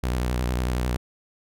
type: tone with vibrato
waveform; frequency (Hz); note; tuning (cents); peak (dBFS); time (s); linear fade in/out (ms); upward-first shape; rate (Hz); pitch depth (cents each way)
sawtooth; 61.74; B1; 0; -19; 0.03-0.97; 10; triangle; 11; 97
effects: none